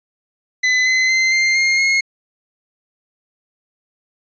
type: tone with pitch steps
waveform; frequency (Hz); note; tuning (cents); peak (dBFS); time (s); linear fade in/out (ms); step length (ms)
40% pulse; 2013 / 2041 / 2070 / 2098 / 2128 / 2157; B6 / C7 / C7 / C7 / C7 / C#7; +33 / -44 / -19 / +4 / +29 / -48; -12; 0.63-2.01; 10; 230
effects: resampled to 16000 Hz